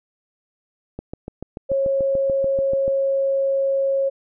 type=click train; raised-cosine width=2 ms; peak=-17 dBFS; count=14; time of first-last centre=0.99-2.88 s; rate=6.88 Hz
type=tone; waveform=sine; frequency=545 Hz; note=C#5; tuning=29 cents flat; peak=-17 dBFS; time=1.69-4.1 s; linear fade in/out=20 ms
effects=none